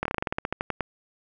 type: slowing click train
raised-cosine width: 0.5 ms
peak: -11 dBFS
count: 15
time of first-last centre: 0.03-0.807 s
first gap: 24 ms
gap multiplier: 1.12
effects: none